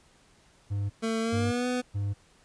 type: tone bursts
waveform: triangle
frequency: 100.8 Hz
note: G2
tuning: 49 cents sharp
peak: -25 dBFS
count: 3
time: 0.7-2.14 s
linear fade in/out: 20 ms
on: 200 ms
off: 420 ms
type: tone with pitch glide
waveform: 25% pulse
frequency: 224.6 to 249.2 Hz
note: A3 to B3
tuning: +36 to +16 cents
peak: -23 dBFS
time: 1.02-1.82 s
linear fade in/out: 20 ms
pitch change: +180 cents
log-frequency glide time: 1.21-1.67 s
effects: pink hiss -61 dBFS RMS until 2.44 s + resampled to 22050 Hz